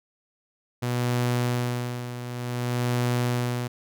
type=tone with tremolo; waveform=sawtooth; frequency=122.3 Hz; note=B2; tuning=16 cents flat; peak=-18 dBFS; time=0.82-3.68 s; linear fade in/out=10 ms; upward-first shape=sine; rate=0.55 Hz; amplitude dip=70%; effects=none